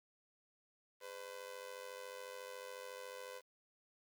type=tone with amplitude modulation; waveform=sawtooth; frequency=505 Hz; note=B4; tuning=39 cents sharp; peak=-40 dBFS; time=1-3.42 s; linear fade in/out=50 ms; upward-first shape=sine; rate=94 Hz; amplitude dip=80%; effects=11-bit